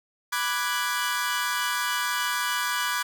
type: chord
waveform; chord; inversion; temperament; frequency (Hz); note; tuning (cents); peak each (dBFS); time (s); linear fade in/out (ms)
sawtooth; G# half-diminished seventh; first; equal; 987.8 / 1174.7 / 1480 / 1661.2; B5 / D6 / F#6 / G#6; 0 / 0 / 0 / 0; -27; 0.32-3.03; 10
effects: none